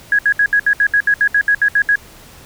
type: tone bursts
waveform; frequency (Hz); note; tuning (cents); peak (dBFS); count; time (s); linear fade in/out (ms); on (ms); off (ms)
sine; 1661.2; G#6; 0; -9; 14; 0.12-1.956; 2; 68; 68
effects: pink hiss -41 dBFS RMS until 2.45 s